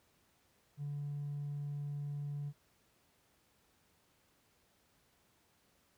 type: tone with hard clipping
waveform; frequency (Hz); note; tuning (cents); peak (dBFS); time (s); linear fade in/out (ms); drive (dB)
sine; 144.3; D3; -30; -38; 0.77-2.53; 50; 1
effects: pink hiss -72 dBFS RMS until 5.97 s + high-pass 60 Hz 12 dB/octave